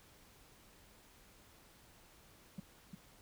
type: tone with echo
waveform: sine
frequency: 185 Hz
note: F#3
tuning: in tune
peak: -37 dBFS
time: 2.58-2.6 s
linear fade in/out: 5 ms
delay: 350 ms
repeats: 1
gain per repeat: -6 dB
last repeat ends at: 2.95 s
effects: tanh soft clip ceiling -39 dBFS + pink hiss -63 dBFS RMS until 3.21 s